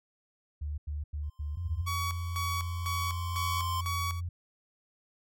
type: tone bursts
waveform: sine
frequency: 74 Hz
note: D2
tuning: 14 cents sharp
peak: -32 dBFS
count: 5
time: 0.61-1.82 s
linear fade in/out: 10 ms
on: 170 ms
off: 90 ms
type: tone with exponential growth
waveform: square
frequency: 1044 Hz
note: C6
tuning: 4 cents flat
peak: -31 dBFS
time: 1.23-3.81 s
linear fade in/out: 5 ms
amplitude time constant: 560 ms
type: tone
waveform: sine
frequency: 87.31 Hz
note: F2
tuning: in tune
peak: -32 dBFS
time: 1.57-4.29 s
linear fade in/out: 5 ms
type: tone with tremolo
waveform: sawtooth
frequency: 1128 Hz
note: C#6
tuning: 30 cents sharp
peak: -28 dBFS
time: 1.86-4.21 s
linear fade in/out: 20 ms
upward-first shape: square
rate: 2 Hz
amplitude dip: 75%
effects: none